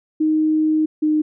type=tone pair in turn; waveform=sine; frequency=311.1 / 306.6 Hz; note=D#4 / D#4; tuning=0 / -25 cents; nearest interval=unison; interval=25 cents; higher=first; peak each=-14 dBFS; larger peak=neither; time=0.2-0.86 / 1.02-1.22 s; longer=first; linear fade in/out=10 ms; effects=none